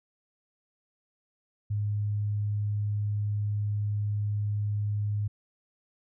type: tone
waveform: sine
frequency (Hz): 103.83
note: G#2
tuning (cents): 0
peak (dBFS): -26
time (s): 1.7-5.28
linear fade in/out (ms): 10
effects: none